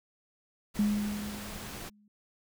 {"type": "noise", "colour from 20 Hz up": "pink", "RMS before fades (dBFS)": -42, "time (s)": [0.74, 1.9], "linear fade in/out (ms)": 20}
{"type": "tone with exponential decay", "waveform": "sine", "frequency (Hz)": 207.7, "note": "G#3", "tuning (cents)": 0, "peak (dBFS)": -22, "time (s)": [0.79, 2.08], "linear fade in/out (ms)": 2, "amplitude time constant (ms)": 280}
{"effects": []}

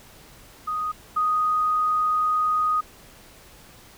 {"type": "tone pair in turn", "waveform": "sine", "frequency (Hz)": [1244.5, 1244.5], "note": ["D#6", "D#6"], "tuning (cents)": [0, 0], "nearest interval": "unison", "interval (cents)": 0, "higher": "neither", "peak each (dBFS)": [-24, -19], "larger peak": "second", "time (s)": [[0.67, 0.92], [1.16, 2.81]], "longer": "second", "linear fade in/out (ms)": 10, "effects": ["pink hiss -49 dBFS RMS until 3.97 s"]}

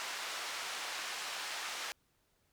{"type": "band-pass noise", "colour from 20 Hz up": "pink", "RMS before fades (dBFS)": -41, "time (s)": [0, 1.92], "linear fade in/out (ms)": 0, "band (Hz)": [1000, 6500], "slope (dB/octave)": 12, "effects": ["pink hiss -75 dBFS RMS until 2.52 s"]}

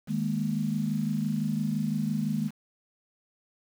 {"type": "chord", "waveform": "sine", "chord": "D# suspended fourth", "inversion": "none", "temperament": "just", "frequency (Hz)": [155.56, 207.4, 233.3], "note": ["D#3", "G#3", "A#3"], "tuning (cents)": [0, -2, 2], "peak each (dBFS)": [-31, -29, -31], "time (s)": [0.07, 2.51], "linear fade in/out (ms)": 50, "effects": ["8-bit"]}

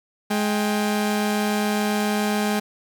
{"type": "tone pair together", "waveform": "sawtooth", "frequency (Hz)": [210.2, 793.6], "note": ["G#3", "G5"], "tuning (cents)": [21, 21], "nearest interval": "octave + major seventh", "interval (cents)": 2300, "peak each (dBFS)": [-17, -24], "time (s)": [0.3, 2.6], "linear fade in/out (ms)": 10, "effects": []}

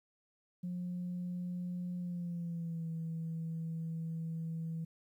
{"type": "tone with pitch glide", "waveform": "sine", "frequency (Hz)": [178.1, 163.32], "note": ["F3", "E3"], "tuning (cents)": [34, -16], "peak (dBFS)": -35, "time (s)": [0.63, 4.85], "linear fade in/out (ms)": 10, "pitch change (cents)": -150, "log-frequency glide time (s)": [1.97, 2.89], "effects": ["tanh soft clip ceiling -33 dBFS", "12-bit"]}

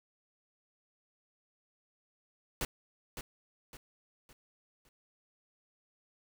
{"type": "noise with echo", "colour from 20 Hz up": "pink", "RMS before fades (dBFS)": -34, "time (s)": [2.61, 2.65], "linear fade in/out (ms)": 2, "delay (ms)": 560, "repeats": 4, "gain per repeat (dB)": -8, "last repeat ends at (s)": 4.89, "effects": []}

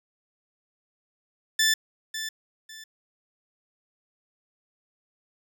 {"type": "tone with echo", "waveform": "15% pulse", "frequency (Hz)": 1760, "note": "A6", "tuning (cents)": 0, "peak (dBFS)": -13, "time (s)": [1.59, 1.74], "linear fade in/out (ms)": 5, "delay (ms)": 550, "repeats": 2, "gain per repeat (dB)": -11, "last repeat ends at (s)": 2.84, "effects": []}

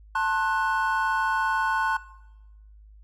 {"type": "chord", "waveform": "triangle", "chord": "F# diminished", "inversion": "first", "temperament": "just", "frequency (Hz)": [888, 1065.6, 1480], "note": ["A5", "C6", "F#6"], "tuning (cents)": [16, 31, 0], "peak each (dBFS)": -25, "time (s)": [0.15, 1.97], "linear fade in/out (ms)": 5, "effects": ["noise-tail reverb RT60 1.0 s tail -19 dB re dry", "added 52 Hz sine -47 dBFS peak until 3.03 s"]}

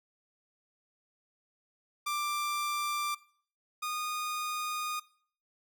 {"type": "tone pair in turn", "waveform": "sawtooth", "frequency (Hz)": [1181, 1229.7], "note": ["D6", "D#6"], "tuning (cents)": [9, -21], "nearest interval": "minor second", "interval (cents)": 70, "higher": "second", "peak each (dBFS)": [-27, -29], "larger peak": "first", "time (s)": [[2.06, 3.15], [3.82, 5]], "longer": "second", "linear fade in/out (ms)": 10, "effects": ["noise-tail reverb RT60 0.5 s tail -19 dB re dry"]}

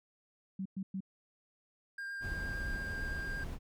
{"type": "tone bursts", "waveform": "sine", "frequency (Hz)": 191.4, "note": "G3", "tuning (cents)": -41, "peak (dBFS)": -35, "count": 3, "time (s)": [0.59, 1.005], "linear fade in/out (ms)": 5, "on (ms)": 65, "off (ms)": 110}
{"type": "tone with vibrato", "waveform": "triangle", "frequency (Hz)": 1601, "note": "G6", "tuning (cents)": 36, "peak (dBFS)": -37, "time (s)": [1.98, 3.44], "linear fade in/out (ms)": 5, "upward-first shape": "triangle", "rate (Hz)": 8.8, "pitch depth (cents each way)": 13}
{"type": "noise", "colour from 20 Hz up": "brown", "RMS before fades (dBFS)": -40, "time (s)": [2.2, 3.59], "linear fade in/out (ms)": 50}
{"effects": []}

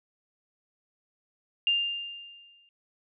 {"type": "tone with exponential decay", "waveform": "sine", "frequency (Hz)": 2800, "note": "F7", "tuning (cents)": 4, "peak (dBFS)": -20, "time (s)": [1.67, 2.69], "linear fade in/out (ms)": 1, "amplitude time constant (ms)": 220, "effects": []}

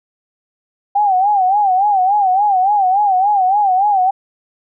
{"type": "tone with vibrato", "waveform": "sine", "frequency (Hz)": 784, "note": "G5", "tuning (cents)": 0, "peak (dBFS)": -10, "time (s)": [0.95, 4.11], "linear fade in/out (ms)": 10, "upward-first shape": "sine", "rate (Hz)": 3.5, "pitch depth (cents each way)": 120, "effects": []}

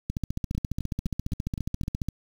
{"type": "two click trains", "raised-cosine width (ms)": 5, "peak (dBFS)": [-19, -16], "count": [6, 30], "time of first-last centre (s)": [[0.55, 1.835], [0.1, 2.086]], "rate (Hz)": [3.89, 14.6], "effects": ["7-bit"]}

